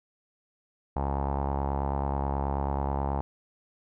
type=tone with low-pass filter; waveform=sawtooth; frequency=69.3 Hz; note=C#2; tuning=in tune; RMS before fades=-29 dBFS; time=0.96-3.21 s; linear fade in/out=0 ms; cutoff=870 Hz; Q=5; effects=none